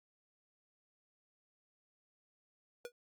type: tone with exponential decay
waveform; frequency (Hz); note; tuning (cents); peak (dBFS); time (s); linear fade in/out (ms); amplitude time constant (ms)
square; 483.7; B4; -36; -39; 2.85-2.92; 1; 15
effects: Opus 48 kbps